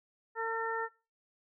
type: harmonic tone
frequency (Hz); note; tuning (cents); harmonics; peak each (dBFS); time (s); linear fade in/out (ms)
452.7; A4; +49; 1 / 2 / 3 / 4; -36 / -36 / -38 / -39; 0.35-0.89; 50
effects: noise-tail reverb RT60 0.3 s tail -20 dB re dry